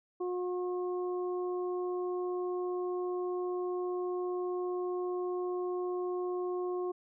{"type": "harmonic tone", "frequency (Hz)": 360.5, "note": "F#4", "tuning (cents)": -45, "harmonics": [1, 2, 3], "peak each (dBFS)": [-32, -44, -44], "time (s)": [0.2, 6.92], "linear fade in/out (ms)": 10, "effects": []}